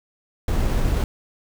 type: noise with sample-and-hold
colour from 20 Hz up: brown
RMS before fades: -20 dBFS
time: 0.48-1.04 s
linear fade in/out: 2 ms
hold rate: 7350 Hz
effects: none